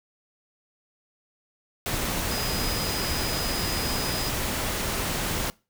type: tone in noise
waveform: sine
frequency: 4978 Hz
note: D#8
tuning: in tune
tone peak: -32 dBFS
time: 2.31-4.29 s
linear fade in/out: 0 ms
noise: pink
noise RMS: -28 dBFS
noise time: 1.86-5.5 s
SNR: -7 dB
effects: noise-tail reverb RT60 0.3 s tail -23 dB re dry